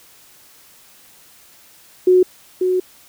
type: tone pair in turn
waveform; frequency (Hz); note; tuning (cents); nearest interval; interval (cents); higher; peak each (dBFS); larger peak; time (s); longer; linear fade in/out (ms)
sine; 366.4 / 367.8; F#4 / F#4; -17 / -10; unison; 7; second; -8 / -14; first; 2.07-2.23 / 2.61-2.8; second; 5
effects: white hiss -48 dBFS RMS until 3.08 s